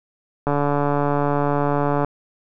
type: click train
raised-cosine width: 1 ms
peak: -7 dBFS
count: 228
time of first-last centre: 0.47-2.046 s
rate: 144 Hz
effects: none